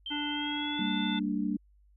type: tone with pitch glide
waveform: sine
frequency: 3136 to 3540 Hz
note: G7 to A7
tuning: 0 to +10 cents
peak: -35 dBFS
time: 0.06-1.19 s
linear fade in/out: 2 ms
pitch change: +210 cents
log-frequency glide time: 0.3-0.89 s
type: harmonic tone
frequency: 293.7 Hz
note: D4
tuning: in tune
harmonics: 1 / 3 / 5 / 7 / 9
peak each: -34 / -39 / -41 / -42 / -44 dBFS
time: 0.1-1.2 s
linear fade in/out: 20 ms
type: chord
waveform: sine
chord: G minor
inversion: none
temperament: equal with one note detuned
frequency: 196 / 228.8 / 293.7 Hz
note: G3 / Bb3 / D4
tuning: 0 / -32 / 0 cents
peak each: -32 / -33 / -32 dBFS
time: 0.79-1.57 s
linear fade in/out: 5 ms
effects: added 50 Hz sine -59 dBFS peak until 1.96 s